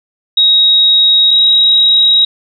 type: tone pair in turn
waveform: sine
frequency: 3790 / 3816 Hz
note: A#7 / A#7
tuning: +28 / +40 cents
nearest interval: unison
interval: 12 cents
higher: second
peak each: -5 dBFS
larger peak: neither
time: 0.37-1.31 / 1.31-2.25 s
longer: neither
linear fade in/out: 5 ms
effects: none